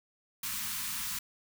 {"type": "band-stop noise", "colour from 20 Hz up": "white", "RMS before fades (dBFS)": -36, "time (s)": [0.43, 1.19], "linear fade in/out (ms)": 5, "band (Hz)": [260, 910], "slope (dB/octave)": 96, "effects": []}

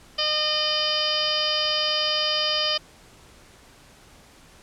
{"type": "harmonic tone", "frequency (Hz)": 610, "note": "D#5", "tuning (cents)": -34, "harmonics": [1, 2, 3, 4, 5, 6, 7, 8, 9], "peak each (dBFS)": [-30, -32, -35, -35, -25, -34, -36, -26, -36], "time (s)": [0.18, 2.78], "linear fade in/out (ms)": 10, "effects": ["pink hiss -51 dBFS RMS until 4.62 s", "low-pass 10000 Hz 12 dB/octave"]}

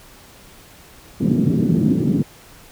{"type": "band-pass noise", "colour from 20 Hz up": "pink", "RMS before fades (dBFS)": -17, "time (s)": [1.2, 2.23], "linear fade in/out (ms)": 10, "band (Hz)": [150, 290], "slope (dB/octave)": 24, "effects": ["pink hiss -45 dBFS RMS until 2.71 s"]}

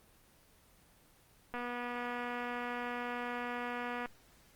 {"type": "click train", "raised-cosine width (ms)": 0.5, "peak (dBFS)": -25, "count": 613, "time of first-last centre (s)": [1.54, 4.059], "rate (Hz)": 243, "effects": ["pink hiss -64 dBFS RMS until 4.55 s", "Opus 24 kbps"]}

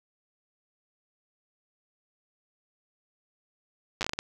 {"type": "slowing click train", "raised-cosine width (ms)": 0.2, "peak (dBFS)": -12, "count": 8, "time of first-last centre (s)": [4.01, 4.19], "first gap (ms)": 8, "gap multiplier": 1.38, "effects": []}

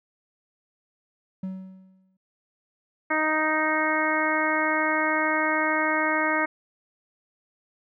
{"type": "tone with exponential decay", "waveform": "triangle", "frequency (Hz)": 188.5, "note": "F#3", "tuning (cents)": 32, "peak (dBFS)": -25, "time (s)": [1.43, 2.17], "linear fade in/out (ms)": 5, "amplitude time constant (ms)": 160}
{"type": "harmonic tone", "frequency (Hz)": 311.1, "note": "D#4", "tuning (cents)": 0, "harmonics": [1, 2, 3, 4, 5, 6, 7], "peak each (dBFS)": [-29, -29, -29, -29, -29, -29, -29], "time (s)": [3.1, 6.46], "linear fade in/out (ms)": 10}
{"effects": []}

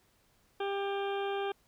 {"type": "harmonic tone", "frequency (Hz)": 397.3, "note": "G4", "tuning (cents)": 23, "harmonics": [1, 2, 3, 4, 6, 7, 8, 9], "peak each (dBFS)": [-33, -37, -44, -44, -48, -51, -47, -54], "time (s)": [0.6, 1.52], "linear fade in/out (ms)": 5, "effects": ["pink hiss -69 dBFS RMS until 1.67 s"]}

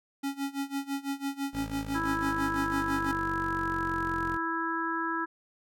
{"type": "tone with tremolo", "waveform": "square", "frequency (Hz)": 277.2, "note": "C#4", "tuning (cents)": 0, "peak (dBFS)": -29, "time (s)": [0.23, 3.12], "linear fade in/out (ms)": 10, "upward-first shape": "sine", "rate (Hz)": 6, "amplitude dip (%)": 90}
{"type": "linear sweep", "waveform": "15% pulse", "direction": "down", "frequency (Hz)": [54.3, 43.78], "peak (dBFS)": -31, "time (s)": [1.53, 4.37], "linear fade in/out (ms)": 10}
{"type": "harmonic tone", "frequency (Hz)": 329.6, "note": "E4", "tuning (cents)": 0, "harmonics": [1, 3, 4, 5], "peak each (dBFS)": [-34, -34, -34, -34], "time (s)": [1.94, 5.26], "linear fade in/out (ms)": 20}
{"effects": []}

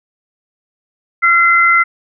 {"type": "tone pair together", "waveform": "sine", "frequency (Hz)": [1368.6, 2053], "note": ["F6", "C7"], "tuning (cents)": [-35, -33], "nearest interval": "perfect fifth", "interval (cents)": 702, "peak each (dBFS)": -10, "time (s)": [1.22, 1.84], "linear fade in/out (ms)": 20, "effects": []}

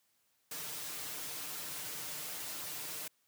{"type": "noise with comb filter", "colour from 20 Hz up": "white", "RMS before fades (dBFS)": -42, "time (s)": [0.51, 3.08], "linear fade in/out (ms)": 5, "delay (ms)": 6.6, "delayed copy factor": 0.8, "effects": ["white hiss -75 dBFS RMS until 3.27 s", "high-pass 60 Hz 12 dB/octave"]}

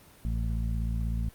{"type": "harmonic tone", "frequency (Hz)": 56.2, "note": "A1", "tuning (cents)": 37, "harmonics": [1, 2, 3, 4], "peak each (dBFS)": [-28, -34, -38, -40], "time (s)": [0.25, 1.29], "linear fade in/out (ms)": 0, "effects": ["pink hiss -55 dBFS RMS until 1.34 s", "Opus 32 kbps"]}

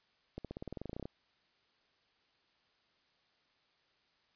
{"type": "accelerating click train", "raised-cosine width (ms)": 2, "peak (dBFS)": -28, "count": 16, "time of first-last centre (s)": [0.38, 1.055], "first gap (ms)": 67, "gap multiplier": 0.94, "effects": ["white hiss -73 dBFS RMS until 4.35 s", "resampled to 11025 Hz"]}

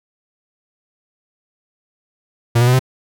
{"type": "tone with pitch steps", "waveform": "45% pulse", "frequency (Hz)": [117.7, 121.5, 125.42, 129.47], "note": ["A#2", "B2", "B2", "C3"], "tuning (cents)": [17, -28, 27, -18], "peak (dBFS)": -10, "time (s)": [2.55, 2.794], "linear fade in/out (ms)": 10, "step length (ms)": 61, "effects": []}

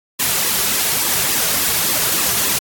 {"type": "noise with flanger", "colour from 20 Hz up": "white", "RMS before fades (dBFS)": -17, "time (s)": [0.19, 2.59], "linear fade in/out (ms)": 10, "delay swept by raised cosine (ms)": [1.3, 3.9], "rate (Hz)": 3.5, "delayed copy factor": -0.7, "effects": ["AAC 64 kbps"]}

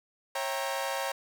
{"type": "chord", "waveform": "sawtooth", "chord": "C# diminished seventh", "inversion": "none", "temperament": "equal with one note detuned", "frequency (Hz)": [545.5, 659.3, 784, 932.3], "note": ["C#5", "E5", "G5", "Bb5"], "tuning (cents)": [-28, 0, 0, 0], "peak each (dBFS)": [-30, -36, -33, -32], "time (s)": [0.35, 1.12], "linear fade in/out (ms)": 5, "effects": []}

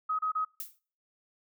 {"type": "tone bursts", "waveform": "sine", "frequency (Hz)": 1265, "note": "D#6", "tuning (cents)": 28, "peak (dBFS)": -27, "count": 3, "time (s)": [0.09, 0.45], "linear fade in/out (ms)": 10, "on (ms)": 100, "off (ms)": 30}
{"type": "noise with exponential decay", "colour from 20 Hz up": "violet", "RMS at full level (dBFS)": -35, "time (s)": [0.6, 0.79], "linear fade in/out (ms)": 1, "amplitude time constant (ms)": 40}
{"effects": ["noise-tail reverb RT60 0.5 s tail -26 dB re dry"]}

